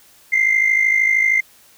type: tone pair together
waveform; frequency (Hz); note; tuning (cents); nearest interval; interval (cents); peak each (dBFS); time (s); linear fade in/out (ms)
sine; 2047 / 2100; C7 / C7; -38 / +6; unison; 44; -17 / -13; 0.32-1.41; 10
effects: tanh soft clip ceiling -8 dBFS + white hiss -50 dBFS RMS until 1.77 s